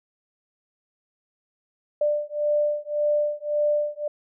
sine beating tone pair, 592 / 593.8 Hz, D5 / D5, +14 / +19 cents, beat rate 1.8 Hz, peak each -24 dBFS, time 2.01-4.08 s, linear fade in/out 5 ms, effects none

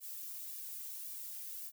violet noise with flanger, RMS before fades -45 dBFS, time 0-1.72 s, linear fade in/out 50 ms, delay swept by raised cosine 1.7 to 2.52 ms, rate 1.8 Hz, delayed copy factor +1, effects none

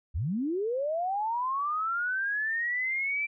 sine linear sweep, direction up, 59.5 to 2349 Hz, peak -27 dBFS, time 0.14-3.27 s, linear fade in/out 20 ms, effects none

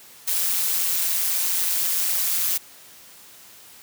blue noise with amplitude modulation, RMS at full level -20 dBFS, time 0.27-2.58 s, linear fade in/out 10 ms, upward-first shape sine, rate 177 Hz, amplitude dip 60%, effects white hiss -47 dBFS RMS until 3.82 s + high-pass 80 Hz 12 dB/octave

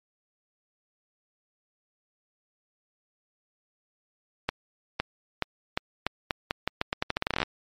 accelerating click train, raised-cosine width 0.3 ms, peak -9 dBFS, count 22, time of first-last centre 4.49-7.43 s, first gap 510 ms, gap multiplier 0.83, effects MP3 64 kbps

